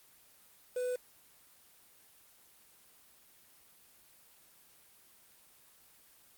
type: tone with quantisation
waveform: triangle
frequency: 498.4 Hz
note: B4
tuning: 16 cents sharp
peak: -30 dBFS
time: 0.76-0.96 s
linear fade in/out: 5 ms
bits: 8
effects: white hiss -62 dBFS RMS until 6.37 s + Opus 24 kbps